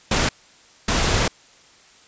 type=noise bursts at uneven times; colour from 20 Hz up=pink; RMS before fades=-19 dBFS; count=2; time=0.11-0.29 / 0.88-1.28 s; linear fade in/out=5 ms; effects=white hiss -51 dBFS RMS until 2.07 s + resampled to 16000 Hz